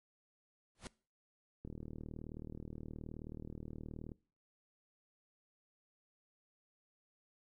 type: noise with exponential growth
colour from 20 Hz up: pink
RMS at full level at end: -42 dBFS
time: 0.75-0.87 s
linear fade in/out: 1 ms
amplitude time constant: 24 ms
type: click train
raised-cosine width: 3 ms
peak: -33 dBFS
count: 97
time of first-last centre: 1.65-4.118 s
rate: 38.9 Hz
effects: noise-tail reverb RT60 0.4 s tail -22 dB re dry + MP3 48 kbps